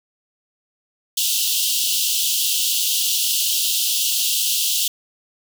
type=high-pass noise; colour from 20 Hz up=pink; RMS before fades=-20 dBFS; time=1.17-4.88 s; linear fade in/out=5 ms; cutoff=2800 Hz; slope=96 dB/octave; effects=none